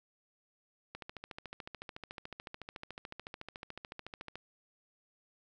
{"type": "click train", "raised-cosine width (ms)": 0.3, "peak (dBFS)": -27, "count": 48, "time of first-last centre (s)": [0.95, 4.356], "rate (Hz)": 13.8, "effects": []}